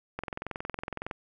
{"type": "click train", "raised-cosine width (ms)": 0.5, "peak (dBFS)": -19, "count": 21, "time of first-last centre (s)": [0.19, 1.112], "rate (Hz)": 21.7, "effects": []}